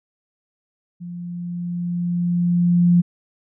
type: tone with level ramp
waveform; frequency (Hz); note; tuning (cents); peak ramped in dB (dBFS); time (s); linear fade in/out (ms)
sine; 174.61; F3; 0; -30 to -10; 1-3.02; 20
effects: none

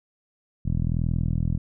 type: tone with low-pass filter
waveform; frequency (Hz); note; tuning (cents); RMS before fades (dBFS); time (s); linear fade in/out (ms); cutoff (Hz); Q
10% pulse; 41.2; E1; 0; -24; 0.65-1.58; 10; 160; 1.1
effects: none

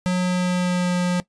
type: tone with pitch glide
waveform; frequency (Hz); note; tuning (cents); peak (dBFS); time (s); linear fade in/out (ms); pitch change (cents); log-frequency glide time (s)
square; 181.5 to 178.69; F#3 to F3; -33 to +40; -19; 0.06-1.2; 0; -27; 0.18-0.96
effects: noise-tail reverb RT60 0.1 s tail -18 dB re dry + resampled to 22050 Hz

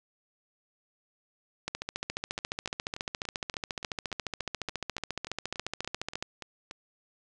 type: two click trains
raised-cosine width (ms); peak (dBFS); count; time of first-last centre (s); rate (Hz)
0.2; -23 / -15; 17 / 66; 2.1-6.711 / 1.68-6.225; 3.47 / 14.3
effects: resampled to 22050 Hz + 7-bit

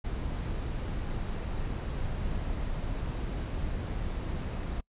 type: noise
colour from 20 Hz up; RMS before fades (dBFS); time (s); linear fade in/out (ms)
brown; -33; 0.04-4.81; 10
effects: noise-tail reverb RT60 0.1 s tail -26 dB re dry + resampled to 8000 Hz

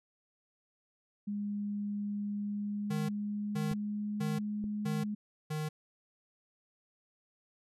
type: tone with pitch glide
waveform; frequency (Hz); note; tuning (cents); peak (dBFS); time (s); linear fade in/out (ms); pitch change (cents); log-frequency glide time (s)
sine; 205.1 to 209.2; G#3 to G#3; -21 to +13; -33; 1.27-5.15; 10; +34; 2.35-4.44
type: tone bursts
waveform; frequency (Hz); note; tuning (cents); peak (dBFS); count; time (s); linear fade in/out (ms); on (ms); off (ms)
square; 153.8; D#3; -20; -34; 5; 2.9-5.69; 10; 190; 460
type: clicks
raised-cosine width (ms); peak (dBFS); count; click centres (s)
3; -32; 2; 3.714 / 4.641
effects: resampled to 32000 Hz

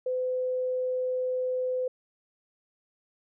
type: tone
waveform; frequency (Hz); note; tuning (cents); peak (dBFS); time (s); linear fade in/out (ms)
sine; 508; B4; +49; -26; 0.06-1.88; 5
effects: none

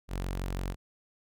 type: tone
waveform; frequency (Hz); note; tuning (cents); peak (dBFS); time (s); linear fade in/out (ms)
sawtooth; 45.92; F#1; -12; -28; 0.08-0.76; 50
effects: none

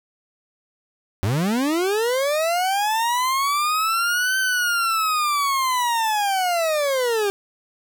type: linear two-way sweep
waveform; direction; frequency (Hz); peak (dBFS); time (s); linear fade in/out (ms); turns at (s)
40% pulse; up then down; 87.31 to 1548 to 392; -18; 1.23-7.3; 0; 4.38
effects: none

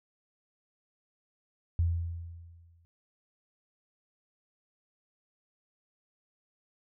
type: tone with exponential decay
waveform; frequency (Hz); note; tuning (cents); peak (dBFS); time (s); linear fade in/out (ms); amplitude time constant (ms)
sine; 84.6; E2; +45; -22; 1.79-2.85; 0; 230
effects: none

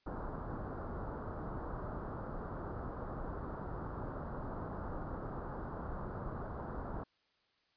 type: low-pass noise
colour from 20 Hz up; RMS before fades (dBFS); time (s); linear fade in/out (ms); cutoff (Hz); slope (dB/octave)
pink; -42; 0.06-7.04; 10; 1400; 48
effects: white hiss -75 dBFS RMS until 7.76 s + resampled to 11025 Hz

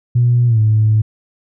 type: tone with pitch glide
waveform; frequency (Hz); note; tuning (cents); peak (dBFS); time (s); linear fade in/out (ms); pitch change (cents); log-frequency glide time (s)
sine; 121 to 108.42; B2 to A2; -35 to -25; -8; 0.15-1.02; 10; -190; 0.47-0.59
effects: tanh soft clip ceiling -4 dBFS

